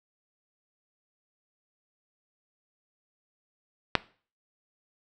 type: click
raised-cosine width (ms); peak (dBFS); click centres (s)
0.3; -3; 3.953
effects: noise-tail reverb RT60 0.4 s tail -19 dB re dry